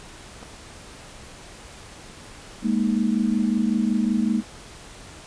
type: clicks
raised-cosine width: 1 ms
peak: -28 dBFS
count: 2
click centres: 0.428 / 0.432 s
type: chord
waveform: sine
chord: Ab suspended second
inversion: none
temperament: equal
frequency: 207.7 / 233.1 / 311.1 Hz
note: Ab3 / Bb3 / Eb4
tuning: 0 / 0 / 0 cents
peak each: -22 / -22 / -28 dBFS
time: 2.62-4.43 s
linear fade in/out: 50 ms
effects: pink hiss -43 dBFS RMS until 5.26 s + resampled to 22050 Hz